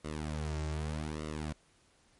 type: tone with flanger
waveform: sawtooth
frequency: 76.7 Hz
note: D#2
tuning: 24 cents flat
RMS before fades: -37 dBFS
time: 0.04-1.53 s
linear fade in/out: 10 ms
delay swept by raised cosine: 1.2 to 4.1 ms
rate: 0.83 Hz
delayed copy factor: -1
effects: pink hiss -67 dBFS RMS until 2.19 s + MP3 48 kbps